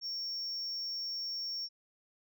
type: tone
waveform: sine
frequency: 5490 Hz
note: F8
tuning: 31 cents flat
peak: -33 dBFS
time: 0.01-1.69 s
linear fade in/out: 50 ms
effects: tanh soft clip ceiling -34 dBFS